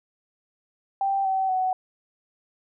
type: tone with pitch steps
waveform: sine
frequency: 784 / 765.2 / 746.9 Hz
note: G5 / G5 / F#5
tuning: 0 / -42 / +16 cents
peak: -21 dBFS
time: 1.01-1.73 s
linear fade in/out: 2 ms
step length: 240 ms
effects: none